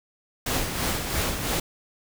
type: noise with tremolo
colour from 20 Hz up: pink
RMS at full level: -25 dBFS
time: 0.46-1.6 s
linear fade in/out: 5 ms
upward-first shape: sine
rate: 3 Hz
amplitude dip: 50%
effects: none